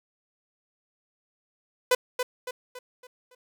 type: tone with echo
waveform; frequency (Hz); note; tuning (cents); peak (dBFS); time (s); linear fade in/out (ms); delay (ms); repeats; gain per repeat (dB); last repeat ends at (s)
sawtooth; 501; B4; +25; -14; 1.91-1.95; 5; 280; 5; -7; 3.35
effects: none